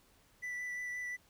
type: tone with vibrato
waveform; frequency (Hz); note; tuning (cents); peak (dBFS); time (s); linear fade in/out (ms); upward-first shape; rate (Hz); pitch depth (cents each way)
triangle; 1975.5; B6; 0; -36; 0.42-1.17; 20; sine; 5.7; 12
effects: pink hiss -67 dBFS RMS until 1.29 s